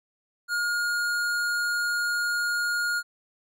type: tone with tanh clipping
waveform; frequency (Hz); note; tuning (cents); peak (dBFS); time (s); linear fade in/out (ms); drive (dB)
sine; 1426; F6; +36; -26; 0.48-3.03; 50; 17
effects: none